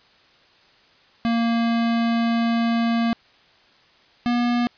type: tone pair in turn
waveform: square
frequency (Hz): 231.7 / 240.7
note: A#3 / B3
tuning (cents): -10 / -44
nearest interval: minor second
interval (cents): 66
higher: second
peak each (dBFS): -19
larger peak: neither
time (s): 1.25-3.13 / 4.26-4.67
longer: first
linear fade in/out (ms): 0
effects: white hiss -55 dBFS RMS until 4.77 s + resampled to 11025 Hz